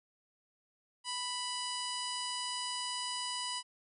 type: harmonic tone with a mistuned harmonic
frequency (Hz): 987.8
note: B5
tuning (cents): 0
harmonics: 1 / 2 / 3 / 4 / 5 / 6 / 7 / 8 / 9 / 10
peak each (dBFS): -41 / -48 / -41 / -48 / -41 / -53 / -51 / -50 / -45 / -56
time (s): 1.04-3.63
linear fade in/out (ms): 50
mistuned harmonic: 10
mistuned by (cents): +36
effects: none